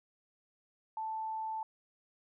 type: tone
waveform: sine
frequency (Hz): 880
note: A5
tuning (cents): 0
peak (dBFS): -35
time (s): 0.97-1.63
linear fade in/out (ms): 2
effects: none